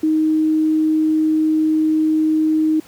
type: tone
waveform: sine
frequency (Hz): 312.7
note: D#4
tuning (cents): +9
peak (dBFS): -13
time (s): 0.03-2.8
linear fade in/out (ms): 5
effects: pink hiss -46 dBFS RMS until 2.87 s + high-pass 80 Hz 12 dB/octave